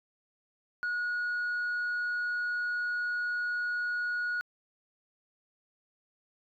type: tone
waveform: sine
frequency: 1452 Hz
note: F#6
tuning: 33 cents flat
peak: -27 dBFS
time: 0.83-4.41 s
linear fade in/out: 0 ms
effects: tanh soft clip ceiling -28 dBFS